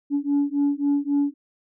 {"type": "beating tone pair", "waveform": "sine", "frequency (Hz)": [283.4, 287.1], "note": ["C#4", "D4"], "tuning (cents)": [38, -39], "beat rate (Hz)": 3.7, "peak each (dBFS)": [-21, -21], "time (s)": [0.1, 1.34], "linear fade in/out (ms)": 50, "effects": ["tanh soft clip ceiling -15 dBFS"]}